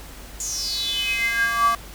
square tone with high-pass filter sweep, 231.4 Hz, A#3, 13 cents flat, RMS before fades -23 dBFS, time 0.4-1.75 s, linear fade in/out 2 ms, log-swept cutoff 7100 to 1000 Hz, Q 9, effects added 50 Hz sine -40 dBFS peak until 1.94 s + pink hiss -42 dBFS RMS until 1.94 s

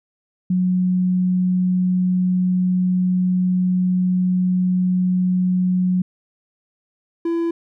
sine / triangle tone pair in turn, 182.6 / 335.7 Hz, F#3 / E4, -23 / +32 cents, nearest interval major seventh, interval 1055 cents, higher second, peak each -15 / -16 dBFS, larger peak first, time 0.5-6.02 / 7.25-7.51 s, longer first, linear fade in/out 5 ms, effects none

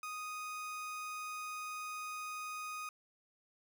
30% pulse tone, 1244.5 Hz, D#6, in tune, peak -38 dBFS, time 0.03-2.89 s, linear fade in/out 2 ms, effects none

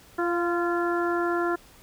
harmonic tone with a mistuned harmonic, 345 Hz, F4, 21 cents flat, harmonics 1 / 2 / 3 / 4 / 5, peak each -25 / -31 / -33 / -30 / -36 dBFS, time 0.18-1.56 s, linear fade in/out 10 ms, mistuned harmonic 2, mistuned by +20 cents, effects pink hiss -53 dBFS RMS until 1.82 s

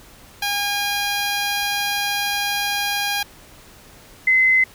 10% pulse / sine tone pair in turn, 813 / 2049 Hz, G#5 / C7, -37 / -37 cents, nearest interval octave + major third, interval 1600 cents, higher second, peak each -12 dBFS, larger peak neither, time 0.42-3.23 / 4.27-4.64 s, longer first, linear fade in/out 5 ms, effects pink hiss -46 dBFS RMS until 4.74 s

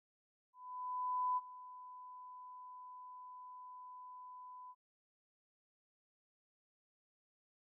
sine tone with ADSR envelope, 1001 Hz, B5, 23 cents sharp, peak -32 dBFS, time 0.53-4.75 s, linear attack 840 ms, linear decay 31 ms, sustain -18 dB, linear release 46 ms, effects none

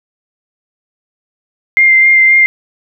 sine tone with vibrato, 2100 Hz, C7, 6 cents sharp, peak -4 dBFS, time 1.77-2.46 s, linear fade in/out 0 ms, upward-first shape sine, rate 3.8 Hz, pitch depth 15 cents each way, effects none

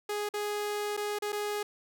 sawtooth tone with dropouts, 415.3 Hz, G#4, in tune, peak -27 dBFS, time 0.09-1.63 s, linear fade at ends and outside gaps 5 ms, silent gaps 0.29-0.338 / 0.968-0.974 / 1.188-1.221 / 1.322-1.327 s, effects none

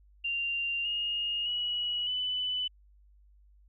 sine tone with pitch steps, 2780 / 2850 / 2922 / 2995 Hz, F7 / F7 / F#7 / F#7, -9 / +34 / -22 / +20 cents, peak -29 dBFS, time 0.24-2.68 s, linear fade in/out 10 ms, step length 610 ms, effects added 50 Hz sine -57 dBFS peak until 3.68 s

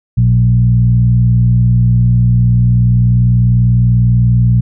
sine tone with frequency modulation, 118.9 Hz, A#2, 35 cents sharp, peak -6 dBFS, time 0.17-4.61 s, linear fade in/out 10 ms, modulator 60.3 Hz, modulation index 0.65, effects none

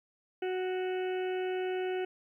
harmonic tone, 370 Hz, F#4, in tune, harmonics 1 / 2 / 4 / 5 / 6 / 7 / 8, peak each -31 / -40 / -45 / -51 / -50 / -49 / -50 dBFS, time 0.42-2.05 s, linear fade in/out 5 ms, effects 12-bit

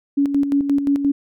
sine tone with tremolo, 281.6 Hz, C#4, 27 cents sharp, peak -13 dBFS, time 0.17-1.12 s, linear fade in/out 10 ms, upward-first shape square, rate 5.7 Hz, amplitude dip 55%, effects none

